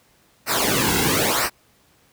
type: noise with flanger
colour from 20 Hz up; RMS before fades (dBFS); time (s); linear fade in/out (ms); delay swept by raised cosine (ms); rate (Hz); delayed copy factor
pink; -20; 0.46-1.5; 50; 0.29 to 1.69; 1; -0.8
effects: pink hiss -58 dBFS RMS until 2.12 s + high-pass 60 Hz 12 dB/octave